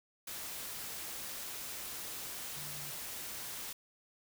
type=tone in noise; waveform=sine; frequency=146.83 Hz; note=D3; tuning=in tune; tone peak=-51 dBFS; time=2.56-2.91 s; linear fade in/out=5 ms; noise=white; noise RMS=-43 dBFS; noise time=0.27-3.73 s; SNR=-11 dB; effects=none